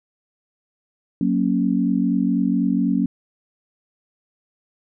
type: chord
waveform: sine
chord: F# major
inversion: none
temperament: equal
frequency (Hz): 185 / 233.1 / 277.2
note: F#3 / A#3 / C#4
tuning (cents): 0 / 0 / 0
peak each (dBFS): -21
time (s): 1.21-3.06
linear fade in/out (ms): 2
effects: none